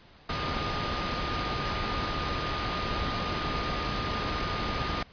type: tone in noise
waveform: sine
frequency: 1221 Hz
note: D#6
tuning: 33 cents flat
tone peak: -35 dBFS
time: 0.29-5.03 s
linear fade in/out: 5 ms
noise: pink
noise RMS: -31 dBFS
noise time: 0.29-5.03 s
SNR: -7 dB
effects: pink hiss -55 dBFS RMS until 5.12 s + resampled to 11025 Hz